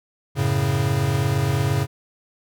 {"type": "chord", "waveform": "square", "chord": "F# minor", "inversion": "none", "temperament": "equal", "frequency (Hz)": [92.5, 110, 138.59], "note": ["F#2", "A2", "C#3"], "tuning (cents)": [0, 0, 0], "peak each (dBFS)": [-27, -24, -22], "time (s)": [0.35, 1.87], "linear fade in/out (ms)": 50, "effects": []}